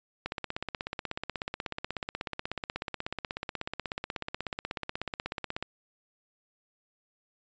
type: click train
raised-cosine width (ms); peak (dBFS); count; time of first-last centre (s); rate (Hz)
0.3; -17; 89; 0.26-5.626; 16.4
effects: resampled to 16000 Hz